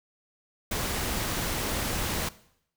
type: noise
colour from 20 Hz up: pink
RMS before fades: -30 dBFS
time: 0.71-2.29 s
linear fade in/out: 5 ms
effects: noise-tail reverb RT60 0.7 s tail -18 dB re dry